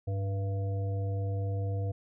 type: harmonic tone with a mistuned harmonic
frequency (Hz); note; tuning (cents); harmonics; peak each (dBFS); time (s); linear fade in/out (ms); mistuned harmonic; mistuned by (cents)
97.3; G2; -12; 1 / 3 / 5 / 7; -29 / -46 / -41 / -45; 0.07-1.92; 10; 1; +55
effects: none